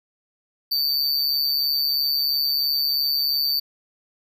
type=tone with amplitude modulation; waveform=square; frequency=4575 Hz; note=D8; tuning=46 cents flat; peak=-17 dBFS; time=0.71-3.6 s; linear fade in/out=10 ms; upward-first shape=sine; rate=143 Hz; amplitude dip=70%; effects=none